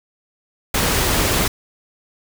pink noise, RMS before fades -18 dBFS, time 0.74-1.48 s, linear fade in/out 5 ms, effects none

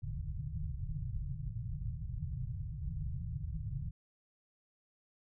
white low-pass noise, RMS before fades -39 dBFS, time 0.02-3.91 s, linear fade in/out 10 ms, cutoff 160 Hz, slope 96 dB/octave, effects none

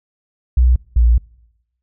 sine tone pair in turn, 61.74 / 58.41 Hz, B1 / A#1, 0 / +4 cents, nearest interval minor second, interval 96 cents, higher first, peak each -8 dBFS, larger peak neither, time 0.57-0.76 / 0.96-1.18 s, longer second, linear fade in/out 5 ms, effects noise-tail reverb RT60 0.9 s tail -24 dB re dry

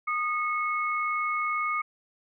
sine tone pair together, 1229 / 2191 Hz, D#6 / C#7, -22 / -21 cents, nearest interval minor seventh, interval 1001 cents, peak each -27 / -30 dBFS, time 0.07-1.82 s, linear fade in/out 10 ms, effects none

